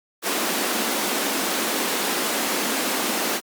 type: high-pass noise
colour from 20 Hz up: pink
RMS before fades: -24 dBFS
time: 0.22-3.41 s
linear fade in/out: 50 ms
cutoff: 210 Hz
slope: 48 dB/octave
effects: Opus 48 kbps